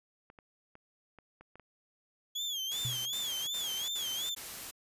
clicks, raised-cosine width 0.5 ms, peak -38 dBFS, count 7, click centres 0.301 / 0.388 / 0.754 / 1.187 / 1.41 / 1.556 / 1.597 s
35% pulse tone with vibrato, 3322 Hz, G#7, in tune, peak -32 dBFS, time 2.35-4.35 s, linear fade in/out 10 ms, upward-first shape sine, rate 2.7 Hz, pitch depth 130 cents each way
white noise bursts, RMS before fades -43 dBFS, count 5, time 2.71-4.712 s, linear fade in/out 10 ms, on 350 ms, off 63 ms
sine tone with exponential decay, 123.47 Hz, B2, in tune, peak -32 dBFS, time 2.85-3.19 s, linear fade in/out 0 ms, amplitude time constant 73 ms
effects resampled to 32000 Hz

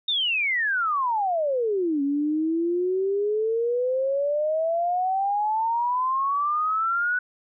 sine exponential two-way sweep, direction down then up, 3729 to 276.9 to 1491 Hz, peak -21 dBFS, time 0.08-7.19 s, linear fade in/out 5 ms, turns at 2.02 s, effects none

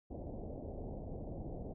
pink low-pass noise, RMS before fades -44 dBFS, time 0.1-1.74 s, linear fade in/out 10 ms, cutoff 720 Hz, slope 48 dB/octave, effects none

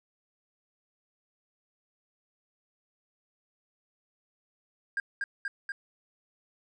triangle tone with echo, 1610 Hz, G6, 46 cents sharp, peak -24 dBFS, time 4.97-5 s, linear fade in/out 2 ms, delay 240 ms, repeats 3, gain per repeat -2 dB, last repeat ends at 5.72 s, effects tanh soft clip ceiling -24 dBFS + resampled to 22050 Hz

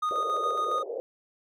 triangle tone with tremolo, 1236 Hz, D#6, 12 cents flat, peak -23 dBFS, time 0.02-0.83 s, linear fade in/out 10 ms, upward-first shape square, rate 7.2 Hz, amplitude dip 30%
white band-pass noise, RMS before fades -35 dBFS, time 0.11-1 s, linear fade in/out 0 ms, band 420 to 560 Hz, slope 48 dB/octave
effects none

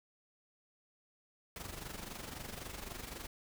pink noise with amplitude modulation, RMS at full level -43 dBFS, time 1.56-3.27 s, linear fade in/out 2 ms, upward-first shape sine, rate 23.8 Hz, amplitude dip 65%, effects none

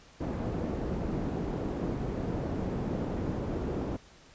white low-pass noise, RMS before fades -33 dBFS, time 0.2-3.97 s, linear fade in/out 10 ms, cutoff 340 Hz, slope 12 dB/octave, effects pink hiss -56 dBFS RMS until 4.34 s + resampled to 16000 Hz

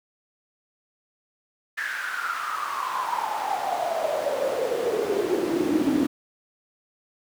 brown noise with high-pass filter sweep, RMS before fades -26 dBFS, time 1.77-6.07 s, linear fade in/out 10 ms, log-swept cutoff 1700 to 270 Hz, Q 9.5, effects none

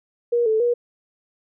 sine tone with pitch steps, 475.8 / 438.1 / 480.5 Hz, A#4 / A4 / B4, +35 / -7 / -48 cents, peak -16 dBFS, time 0.32-0.74 s, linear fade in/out 10 ms, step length 140 ms, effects none

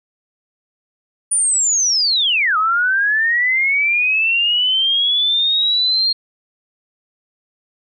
sine linear two-way sweep, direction down then up, 9520 to 1244.5 to 4244 Hz, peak -13 dBFS, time 1.31-6.13 s, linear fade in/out 10 ms, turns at 2.57 s, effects none

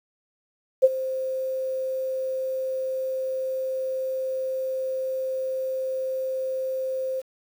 sine tone with ADSR envelope, 523.3 Hz, C5, in tune, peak -9 dBFS, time 0.82-7.22 s, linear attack 23 ms, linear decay 36 ms, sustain -16 dB, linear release 29 ms, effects 8-bit

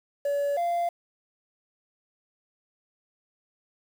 sine tone pair in turn, 570 / 691.1 Hz, C#5 / F5, +48 / -18 cents, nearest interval minor third, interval 334 cents, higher second, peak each -21 dBFS, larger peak neither, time 0.25-0.57 / 0.57-0.89 s, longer neither, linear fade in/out 5 ms, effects tanh soft clip ceiling -23 dBFS + 8-bit

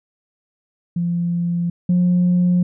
sine tone pair in turn, 172.5 / 178.27 Hz, F3 / F3, -21 / +36 cents, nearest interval minor second, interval 57 cents, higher second, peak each -17 / -11 dBFS, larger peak second, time 0.96-1.7 / 1.89-2.63 s, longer neither, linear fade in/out 5 ms, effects tanh soft clip ceiling -10 dBFS

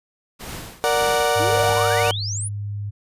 pink noise with tremolo, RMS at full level -32 dBFS, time 0.39-2.11 s, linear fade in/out 20 ms, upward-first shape triangle, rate 1.8 Hz, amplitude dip 90%
30% pulse chord, Bb augmented, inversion none, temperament equal, 466.2 / 587.3 / 740 Hz, Bb4 / D5 / F#5, 0 / 0 / 0 cents, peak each -19 dBFS, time 0.84-2.11 s, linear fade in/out 0 ms
sine tone, 102.4 Hz, G#2, 24 cents flat, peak -25 dBFS, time 1.35-2.91 s, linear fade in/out 20 ms
sine exponential sweep, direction up, 286 to 10548 Hz, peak -26 dBFS, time 1.39-2.49 s, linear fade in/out 20 ms
effects resampled to 32000 Hz

